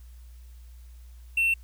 triangle tone, 2700 Hz, E7, 41 cents sharp, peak -19 dBFS, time 1.37-1.54 s, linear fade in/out 5 ms, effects added 60 Hz sine -44 dBFS peak until 1.63 s + white hiss -63 dBFS RMS until 1.63 s

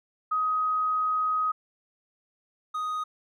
sine / triangle tone pair in turn, 1258 / 1247.1 Hz, D#6 / D#6, +19 / +4 cents, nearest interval unison, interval 15 cents, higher first, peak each -23 / -26 dBFS, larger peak first, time 0.31-1.52 / 2.74-3.04 s, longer first, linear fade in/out 10 ms, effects none

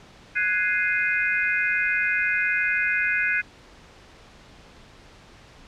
sine chord, Ab dominant seventh, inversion third, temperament equal, 1480 / 1661.2 / 2093 / 2489 Hz, Gb6 / Ab6 / C7 / Eb7, 0 / 0 / 0 / 0 cents, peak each -26 dBFS, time 0.35-3.42 s, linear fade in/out 20 ms, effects pink hiss -49 dBFS RMS until 5.67 s + low-pass 5000 Hz 12 dB/octave

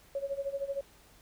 sine tone with tremolo, 554.4 Hz, C#5, in tune, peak -29 dBFS, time 0.15-0.81 s, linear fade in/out 2 ms, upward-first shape sine, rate 13 Hz, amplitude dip 85%, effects added 50 Hz sine -64 dBFS peak until 1.21 s + pink hiss -60 dBFS RMS until 1.21 s

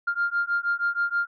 sine beating tone pair, 1396.9 / 1403.2 Hz, F6 / F6, 0 / +8 cents, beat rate 6.3 Hz, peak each -25 dBFS, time 0.07-1.27 s, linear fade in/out 10 ms, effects tanh soft clip ceiling -16 dBFS

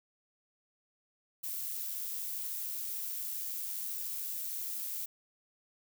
violet noise with amplitude modulation, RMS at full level -37 dBFS, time 1.43-5.06 s, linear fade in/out 10 ms, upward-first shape sine, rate 93 Hz, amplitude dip 25%, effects none

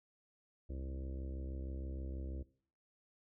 harmonic tone with a mistuned harmonic, 66.3 Hz, C2, 23 cents sharp, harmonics 1 / 2 / 3 / 4 / 5 / 6 / 7 / 8 / 9, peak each -41 / -53 / -55 / -54 / -52 / -61 / -60 / -59 / -63 dBFS, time 0.69-2.43 s, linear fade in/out 10 ms, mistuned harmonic 1, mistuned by +53 cents, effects noise-tail reverb RT60 0.5 s tail -19 dB re dry

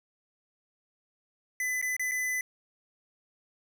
square tone with dropouts, 2008 Hz, B6, 28 cents sharp, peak -29 dBFS, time 1.6-2.41 s, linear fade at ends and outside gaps 2 ms, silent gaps 1.815-1.825 / 1.966-1.995 / 2.113-2.117 s, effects none

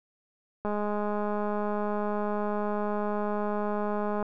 click train, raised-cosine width 1 ms, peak -18 dBFS, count 745, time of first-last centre 0.65-4.227 s, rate 208 Hz, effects none

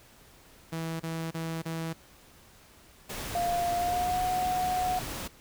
sawtooth tone bursts, 163.3 Hz, E3, 16 cents flat, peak -28 dBFS, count 4, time 0.72-1.933 s, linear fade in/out 10 ms, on 280 ms, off 31 ms
pink noise, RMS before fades -37 dBFS, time 3.09-5.28 s, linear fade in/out 10 ms
sine tone with pitch glide, 698.5 to 732 Hz, F5 to F#5, 0 to -19 cents, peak -26 dBFS, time 3.35-4.99 s, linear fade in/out 2 ms, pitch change +81 cents, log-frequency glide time 3.73-4.22 s
effects pink hiss -56 dBFS RMS until 5.4 s

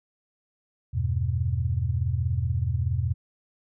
sine chord, E minor, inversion none, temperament just, 82.41 / 98.89 / 123.61 Hz, E2 / G2 / B2, 0 / +16 / +2 cents, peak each -27 / -28 / -27 dBFS, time 0.93-3.14 s, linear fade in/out 20 ms, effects none

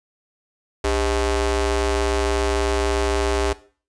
sawtooth ring-modulated tone, 230.9 Hz, A#3, 16 cents flat, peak -12 dBFS, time 0.84-3.53 s, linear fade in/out 5 ms, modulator 169 Hz, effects noise-tail reverb RT60 0.4 s tail -17 dB re dry + resampled to 22050 Hz

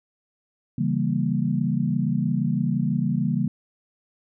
sine chord, C# diminished seventh, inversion none, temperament equal, 138.59 / 164.81 / 196 / 233.1 Hz, C#3 / E3 / G3 / Bb3, 0 / 0 / 0 / 0 cents, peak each -26 dBFS, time 0.78-3.48 s, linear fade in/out 5 ms, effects none

